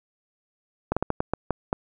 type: slowing click train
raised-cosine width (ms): 1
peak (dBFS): -9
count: 8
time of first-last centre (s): 0.92-1.729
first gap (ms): 46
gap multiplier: 1.3
effects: none